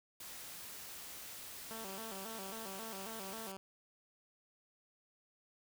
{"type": "noise", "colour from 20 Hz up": "white", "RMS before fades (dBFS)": -49, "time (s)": [0.2, 3.52], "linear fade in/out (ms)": 5}
{"type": "tone with vibrato", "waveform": "10% pulse", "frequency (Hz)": 207.7, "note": "G#3", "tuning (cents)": 0, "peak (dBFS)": -37, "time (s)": [1.71, 3.57], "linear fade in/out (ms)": 0, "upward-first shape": "square", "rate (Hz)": 3.7, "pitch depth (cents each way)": 130}
{"effects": []}